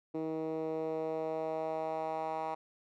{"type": "tone with band-pass filter sweep", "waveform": "10% pulse", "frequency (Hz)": 159, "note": "D#3", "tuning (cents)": 38, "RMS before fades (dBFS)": -36, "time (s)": [0.14, 2.55], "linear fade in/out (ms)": 10, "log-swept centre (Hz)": [360, 890], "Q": 2.3, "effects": []}